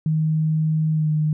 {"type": "tone with pitch glide", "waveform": "sine", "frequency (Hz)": [156.8, 153.48], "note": ["D#3", "D#3"], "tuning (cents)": [14, -23], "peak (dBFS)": -17, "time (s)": [0.06, 1.33], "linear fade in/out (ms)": 2, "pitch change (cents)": -37, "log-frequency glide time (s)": [0.93, 1.09], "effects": []}